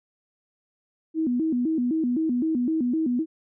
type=tone with vibrato; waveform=sine; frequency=279.9 Hz; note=C#4; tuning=17 cents sharp; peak=-21 dBFS; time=1.14-3.26 s; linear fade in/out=50 ms; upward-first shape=square; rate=3.9 Hz; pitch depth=230 cents each way; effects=none